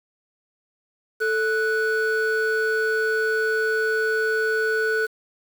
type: tone pair together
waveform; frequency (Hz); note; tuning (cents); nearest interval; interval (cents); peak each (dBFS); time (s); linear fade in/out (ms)
triangle; 440 / 1480; A4 / F#6; 0 / 0; octave + major sixth; 2100; -20; 1.2-5.07; 20
effects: tanh soft clip ceiling -12 dBFS + 7-bit